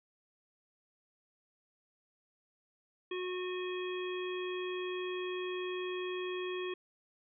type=harmonic tone with a mistuned harmonic; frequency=364.9 Hz; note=F#4; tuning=24 cents flat; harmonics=1 / 3 / 5 / 7 / 9; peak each=-36 / -46 / -48 / -46 / -47 dBFS; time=3.11-6.74 s; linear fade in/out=5 ms; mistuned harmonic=7; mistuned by=-26 cents; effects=none